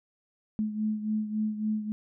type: beating tone pair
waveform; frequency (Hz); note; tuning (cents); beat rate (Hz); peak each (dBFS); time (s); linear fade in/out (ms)
sine; 214 / 217.6; A3 / A3; -48 / -19; 3.6; -28 / -34; 0.59-1.92; 0
effects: none